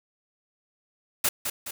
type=noise with echo; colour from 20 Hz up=white; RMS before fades=-23 dBFS; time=1.24-1.29 s; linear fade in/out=5 ms; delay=210 ms; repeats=2; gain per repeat=-6 dB; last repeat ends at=1.71 s; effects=none